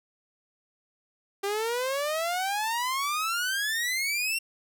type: exponential sweep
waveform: sawtooth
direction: up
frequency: 392 to 2756 Hz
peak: -23 dBFS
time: 1.43-4.39 s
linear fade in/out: 10 ms
effects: none